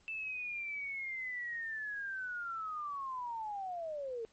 sine linear sweep, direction down, 2653 to 440 Hz, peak -37 dBFS, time 0.08-4.25 s, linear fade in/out 0 ms, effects pink hiss -68 dBFS RMS until 4.32 s + MP3 32 kbps

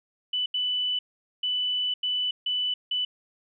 sine tone bursts at uneven times, 2986 Hz, F#7, 15 cents sharp, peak -24 dBFS, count 6, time 0.33-0.46 / 0.54-0.99 / 1.43-1.94 / 2.03-2.31 / 2.46-2.74 / 2.91-3.05 s, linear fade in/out 5 ms, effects none

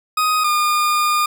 40% pulse tone pair in turn, 1251 / 1213.3 Hz, D#6 / D#6, +9 / -44 cents, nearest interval minor second, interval 53 cents, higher first, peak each -14 dBFS, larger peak neither, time 0.17-0.44 / 0.44-1.26 s, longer second, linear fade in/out 5 ms, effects none

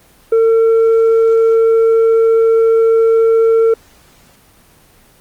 sine tone with tanh clipping, 452.4 Hz, A4, 48 cents sharp, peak -8 dBFS, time 0.32-3.74 s, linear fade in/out 5 ms, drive 3 dB, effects pink hiss -47 dBFS RMS until 5.2 s + Opus 24 kbps

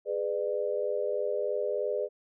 sine chord, G# diminished, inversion none, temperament just, 415.3 / 498.4 / 598 Hz, G#4 / B4 / D5, 0 / +16 / +31 cents, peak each -32 dBFS, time 0.05-2.09 s, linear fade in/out 50 ms, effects none

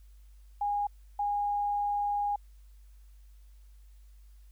sine tone pair in turn, 819 / 819 Hz, G#5 / G#5, -24 / -24 cents, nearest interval unison, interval 0 cents, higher neither, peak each -27 dBFS, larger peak neither, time 0.61-0.87 / 1.19-2.36 s, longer second, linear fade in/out 5 ms, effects added 50 Hz sine -51 dBFS peak until 4.51 s + white hiss -71 dBFS RMS until 4.51 s

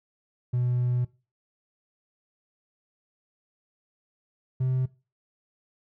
triangle tone pair in turn, 123.47 / 129.12 Hz, B2 / C3, 0 / -23 cents, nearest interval minor second, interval 77 cents, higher second, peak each -20 dBFS, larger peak neither, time 0.53-1.05 / 4.6-4.86 s, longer first, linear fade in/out 10 ms, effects noise-tail reverb RT60 0.3 s tail -21 dB re dry + tanh soft clip ceiling -16 dBFS

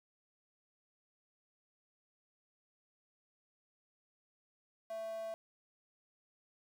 square tone with high-pass filter, 221.4 Hz, A3, 11 cents sharp, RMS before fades -42 dBFS, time 4.9-5.34 s, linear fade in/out 0 ms, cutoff 680 Hz, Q 8.4, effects none

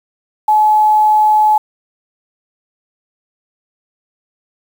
sine tone with quantisation, 854 Hz, G#5, 48 cents sharp, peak -7 dBFS, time 0.48-1.58 s, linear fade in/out 5 ms, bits 6, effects none

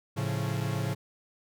45% pulse chord, A augmented, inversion none, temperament equal with one note detuned, 110 / 137.95 / 174.61 Hz, A2 / C#3 / E#3, 0 / -8 / 0 cents, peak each -32 / -32 / -36 dBFS, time 0.16-0.95 s, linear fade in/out 20 ms, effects none

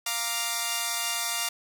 5% pulse chord, Bb major, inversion second, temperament equal, 698.5 / 932.3 / 1174.7 Hz, F5 / Bb5 / D6, 0 / 0 / 0 cents, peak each -20 dBFS, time 0.06-1.49 s, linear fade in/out 5 ms, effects none

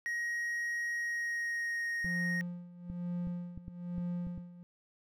triangle tone with pitch glide, 1887 to 1866.4 Hz, A#6 to A#6, +21 to +2 cents, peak -31 dBFS, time 0.06-2.41 s, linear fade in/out 0 ms, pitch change -19 cents, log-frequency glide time 0.94-1.87 s
clicks, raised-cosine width 5 ms, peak -31 dBFS, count 8, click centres 2.046 / 2.9 / 3.272 / 3.576 / 3.681 / 3.981 / 4.269 / 4.378 s
triangle tone with tremolo, 175.6 Hz, F3, 10 cents sharp, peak -31 dBFS, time 2.05-4.63 s, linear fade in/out 0 ms, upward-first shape sine, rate 1.1 Hz, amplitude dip 85%
effects none

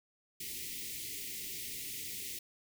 white band-stop noise, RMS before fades -42 dBFS, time 0.4-2.39 s, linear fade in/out 5 ms, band 450 to 1900 Hz, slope 96 dB/octave, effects none

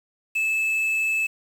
triangle tone with quantisation, 2616 Hz, E7, 14 cents flat, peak -19 dBFS, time 0.35-1.27 s, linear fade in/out 10 ms, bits 7, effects none

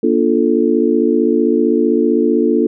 sine chord, Bb major seventh, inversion none, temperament equal with one note detuned, 238.1 / 293.7 / 349.2 / 440 Hz, Bb3 / D4 / F4 / A4, +37 / 0 / 0 / 0 cents, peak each -16 dBFS, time 0.03-2.67 s, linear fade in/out 5 ms, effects none

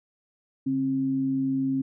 sine tone pair together, 140.19 / 267.1 Hz, C#3 / C4, +20 / +36 cents, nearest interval major seventh, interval 1116 cents, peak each -34 / -23 dBFS, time 0.66-1.82 s, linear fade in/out 10 ms, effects none

